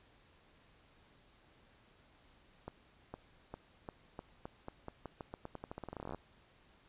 accelerating click train, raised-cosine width 1 ms, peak -29 dBFS, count 29, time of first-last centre 2.68-6.147 s, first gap 460 ms, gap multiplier 0.87, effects pink hiss -66 dBFS RMS until 6.88 s + resampled to 8000 Hz

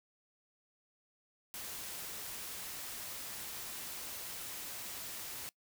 white noise, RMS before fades -44 dBFS, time 1.54-5.49 s, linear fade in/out 0 ms, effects noise-tail reverb RT60 0.1 s tail -22 dB re dry

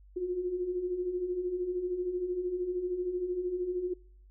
sine beating tone pair, 349.3 / 362.3 Hz, F4 / F#4, 0 / -36 cents, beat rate 13 Hz, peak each -38 / -31 dBFS, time 0.16-3.94 s, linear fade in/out 10 ms, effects noise-tail reverb RT60 0.6 s tail -25 dB re dry + added 49 Hz sine -53 dBFS peak until 4.3 s

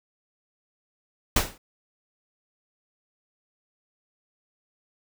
pink noise with exponential decay, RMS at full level -17 dBFS, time 1.36-1.58 s, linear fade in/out 5 ms, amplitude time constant 46 ms, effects none

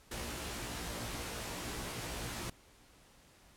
pink noise with comb filter, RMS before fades -41 dBFS, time 0.11-2.5 s, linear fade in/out 5 ms, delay 17 ms, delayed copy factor +1, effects pink hiss -62 dBFS RMS until 3.56 s + low-pass 12000 Hz 12 dB/octave

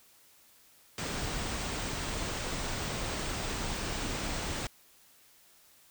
pink band-stop noise, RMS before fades -35 dBFS, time 0.98-4.67 s, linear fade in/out 2 ms, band 9200 to 16000 Hz, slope 96 dB/octave, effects white hiss -61 dBFS RMS until 5.9 s

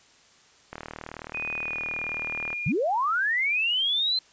click train, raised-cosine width 0.5 ms, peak -21 dBFS, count 71, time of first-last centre 0.73-2.529 s, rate 38.9 Hz
sine tone with pitch glide, 2489 to 2421 Hz, D#7 to D#7, 0 to -48 cents, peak -29 dBFS, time 1.34-2.72 s, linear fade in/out 5 ms, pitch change -48 cents, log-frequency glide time 1.53-2.04 s
sine linear sweep, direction up, 108 to 4138 Hz, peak -22 dBFS, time 2.66-4.19 s, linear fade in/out 5 ms
effects white hiss -57 dBFS RMS until 4.32 s + resampled to 16000 Hz

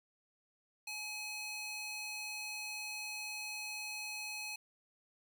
square tone with high-pass filter, 846 Hz, G#5, 32 cents sharp, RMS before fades -43 dBFS, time 0.87-4.56 s, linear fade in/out 5 ms, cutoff 2400 Hz, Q 1.2, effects none

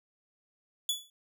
sawtooth tone with exponential decay, 3425 Hz, A7, 47 cents flat, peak -22 dBFS, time 0.89-1.1 s, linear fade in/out 2 ms, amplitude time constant 45 ms, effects none

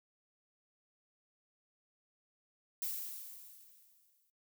violet noise with exponential decay, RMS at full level -37 dBFS, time 2.82-4.3 s, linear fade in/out 1 ms, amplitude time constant 320 ms, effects noise-tail reverb RT60 0.1 s tail -18 dB re dry

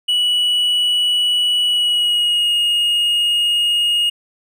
triangle tone with pitch glide, 2941 to 2864 Hz, F#7 to F7, -11 to +43 cents, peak -12 dBFS, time 0.08-4.1 s, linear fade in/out 10 ms, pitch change -46 cents, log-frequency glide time 1.65-2.54 s, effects none

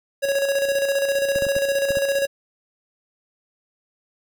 square tone with tremolo, 554 Hz, C#5, 1 cent flat, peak -18 dBFS, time 0.22-2.27 s, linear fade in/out 20 ms, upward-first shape square, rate 15 Hz, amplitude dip 45%
clicks, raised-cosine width 3 ms, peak -19 dBFS, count 6, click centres 1.36 / 1.423 / 1.467 / 1.565 / 1.906 / 1.971 s
effects none

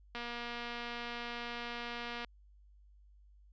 click train, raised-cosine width 0.3 ms, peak -26 dBFS, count 500, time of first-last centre 0.15-2.247 s, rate 238 Hz, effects added 50 Hz sine -58 dBFS peak until 3.52 s + resampled to 16000 Hz

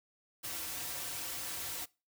white noise with comb filter, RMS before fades -40 dBFS, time 0.43-1.86 s, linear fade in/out 20 ms, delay 4.8 ms, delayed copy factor -0.65, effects noise-tail reverb RT60 0.3 s tail -23 dB re dry

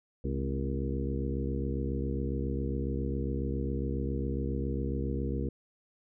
harmonic tone with a mistuned harmonic, 67.3 Hz, C2, 49 cents sharp, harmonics 1 / 2 / 3 / 4 / 5 / 6 / 7, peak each -33 / -36 / -38 / -39 / -40 / -41 / -41 dBFS, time 0.24-5.49 s, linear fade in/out 5 ms, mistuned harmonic 3, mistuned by +89 cents, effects none

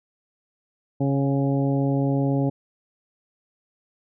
harmonic tone with a mistuned harmonic, 138 Hz, C#3, 7 cents flat, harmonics 1 / 2 / 3 / 4 / 5 / 6, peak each -22 / -23 / -31 / -30 / -36 / -37 dBFS, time 1-2.5 s, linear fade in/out 10 ms, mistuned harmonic 5, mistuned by +34 cents, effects none

